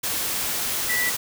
sine tone in noise, 1964 Hz, B6, 10 cents flat, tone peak -22 dBFS, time 0.89-1.1 s, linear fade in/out 10 ms, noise white, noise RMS -26 dBFS, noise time 0.03-1.17 s, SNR +1 dB, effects none

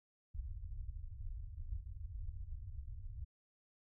pink low-pass noise, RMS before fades -45 dBFS, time 0.34-3.25 s, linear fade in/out 10 ms, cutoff 100 Hz, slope 48 dB/octave, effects none

